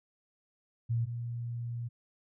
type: tone pair in turn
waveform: sine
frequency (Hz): 116.54 / 118.58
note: A#2 / A#2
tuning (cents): 0 / +30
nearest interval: unison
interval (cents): 30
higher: second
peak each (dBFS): -27 / -34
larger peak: first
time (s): 0.89-1.06 / 1.06-1.89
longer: second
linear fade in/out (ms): 20
effects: none